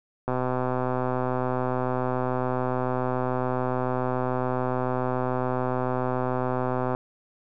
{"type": "click train", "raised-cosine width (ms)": 1, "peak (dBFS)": -13, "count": 848, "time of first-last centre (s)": [0.28, 6.949], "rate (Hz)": 127, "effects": []}